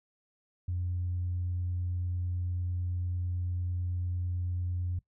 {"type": "tone", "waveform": "sine", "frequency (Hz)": 89.1, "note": "F2", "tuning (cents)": 35, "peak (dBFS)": -29, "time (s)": [0.68, 4.99], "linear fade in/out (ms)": 5, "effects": ["noise-tail reverb RT60 0.1 s tail -19 dB re dry", "tanh soft clip ceiling -25 dBFS"]}